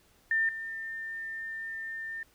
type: tone pair in turn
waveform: sine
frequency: 1801 / 1801 Hz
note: A6 / A6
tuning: +40 / +40 cents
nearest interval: unison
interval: 0 cents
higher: neither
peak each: -24 / -35 dBFS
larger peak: first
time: 0.31-0.49 / 0.49-2.23 s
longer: second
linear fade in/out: 2 ms
effects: pink hiss -64 dBFS RMS until 2.34 s